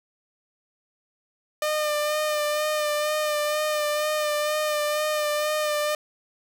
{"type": "tone with vibrato", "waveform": "sawtooth", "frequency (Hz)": 603, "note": "D5", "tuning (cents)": 46, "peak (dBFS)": -19, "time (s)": [1.62, 5.95], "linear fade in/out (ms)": 2, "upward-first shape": "sine", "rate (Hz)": 2.1, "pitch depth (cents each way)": 25, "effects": []}